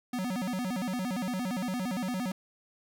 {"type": "tone with vibrato", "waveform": "square", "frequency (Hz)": 214.4, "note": "A3", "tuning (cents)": -45, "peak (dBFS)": -31, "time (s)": [0.13, 2.32], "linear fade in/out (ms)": 5, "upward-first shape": "square", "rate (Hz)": 8.7, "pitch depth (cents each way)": 250, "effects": []}